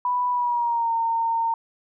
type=tone with pitch glide; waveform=sine; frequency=987 to 915.6 Hz; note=B5 to A#5; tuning=-1 to -31 cents; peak=-20 dBFS; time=0.05-1.54 s; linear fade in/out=2 ms; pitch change=-130 cents; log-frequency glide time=0.3-0.93 s; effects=none